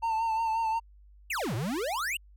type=tone with vibrato; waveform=triangle; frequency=898 Hz; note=A5; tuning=35 cents sharp; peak=-24 dBFS; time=0.02-0.8 s; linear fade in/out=20 ms; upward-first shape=sine; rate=5.6 Hz; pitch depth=39 cents each way
type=exponential two-way sweep; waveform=square; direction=down then up; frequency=2960 to 103.7 to 2960 Hz; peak=-30 dBFS; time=1.3-2.17 s; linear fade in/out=5 ms; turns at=1.55 s
effects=added 50 Hz sine -52 dBFS peak until 2.36 s